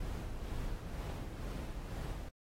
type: noise with tremolo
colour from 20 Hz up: brown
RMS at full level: -39 dBFS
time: 0-2.29 s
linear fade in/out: 5 ms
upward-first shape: sine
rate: 2.1 Hz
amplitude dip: 40%
effects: AAC 48 kbps